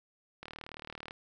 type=click train; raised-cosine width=0.3 ms; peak=-27 dBFS; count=27; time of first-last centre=0.43-1.109 s; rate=38.3 Hz; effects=none